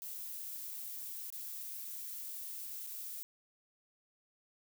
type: noise with dropouts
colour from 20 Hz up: violet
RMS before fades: -44 dBFS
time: 0.02-3.23 s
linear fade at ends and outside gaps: 0 ms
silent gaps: 1.302-1.325 / 1.847-1.851 / 2.865-2.871 s
effects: none